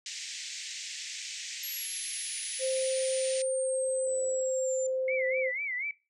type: band-pass noise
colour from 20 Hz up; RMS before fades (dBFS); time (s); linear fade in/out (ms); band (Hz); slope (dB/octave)
white; -40; 0.06-3.42; 2; 1900 to 7600; 48
type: exponential sweep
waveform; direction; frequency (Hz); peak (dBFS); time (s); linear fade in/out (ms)
sine; down; 11590 to 7170; -36; 1.63-4.87; 5
type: tone with pitch glide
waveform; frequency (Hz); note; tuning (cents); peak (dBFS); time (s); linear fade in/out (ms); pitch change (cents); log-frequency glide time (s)
sine; 525 to 520.8; C5 to C5; +6 to -8; -28; 2.59-5.52; 50; -14; 3.38-3.71
type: tone with vibrato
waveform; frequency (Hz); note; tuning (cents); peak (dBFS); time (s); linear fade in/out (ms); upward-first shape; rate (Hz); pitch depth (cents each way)
sine; 2140; C7; +38; -31; 5.08-5.91; 2; sine; 4.1; 150
effects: noise-tail reverb RT60 0.3 s tail -20 dB re dry